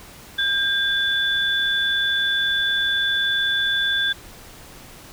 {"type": "tone pair together", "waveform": "sine", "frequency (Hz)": [1600, 3474], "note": ["G6", "A7"], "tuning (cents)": [35, -23], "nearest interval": "octave + minor second", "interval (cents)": 1342, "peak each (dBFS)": -21, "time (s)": [0.38, 4.13], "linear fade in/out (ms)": 10, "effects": ["pink hiss -43 dBFS RMS until 5.12 s"]}